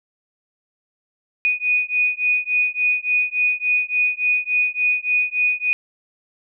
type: beating tone pair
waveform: sine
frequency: 2475 / 2478.5 Hz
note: D#7 / D#7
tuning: -10 / -7 cents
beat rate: 3.5 Hz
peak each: -20 dBFS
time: 1.45-5.73 s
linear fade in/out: 0 ms
effects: none